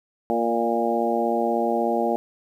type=harmonic tone with a mistuned harmonic; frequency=116.54 Hz; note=A#2; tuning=in tune; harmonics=2 / 3 / 4 / 5 / 6 / 7; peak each=-27 / -27 / -27 / -27 / -27 / -27 dBFS; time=0.3-2.16 s; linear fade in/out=0 ms; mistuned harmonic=5; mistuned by=+21 cents; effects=9-bit